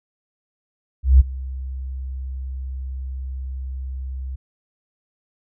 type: tone with ADSR envelope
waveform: sine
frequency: 65.41 Hz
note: C2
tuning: in tune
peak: -5 dBFS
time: 1.03-4.36 s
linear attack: 170 ms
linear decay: 19 ms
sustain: -21 dB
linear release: 10 ms
effects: none